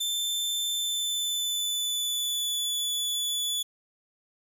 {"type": "tone with pitch glide", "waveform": "sawtooth", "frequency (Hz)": [3546, 3449], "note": ["A7", "A7"], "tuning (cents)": [13, -35], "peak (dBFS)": -24, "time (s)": [0, 3.63], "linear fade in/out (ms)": 10, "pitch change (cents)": -48, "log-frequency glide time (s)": [0.73, 2.66], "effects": ["9-bit"]}